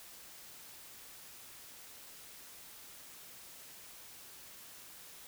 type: silence
effects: white hiss -53 dBFS RMS until 5.27 s